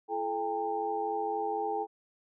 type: tone cluster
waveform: sine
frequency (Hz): 337.5 / 430.7 / 800 / 904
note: E4 / A4 / G5 / A5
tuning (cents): +41 / -37 / +35 / +47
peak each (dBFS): -40 / -34 / -32 / -40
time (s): 0.08-1.87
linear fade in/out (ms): 50
effects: none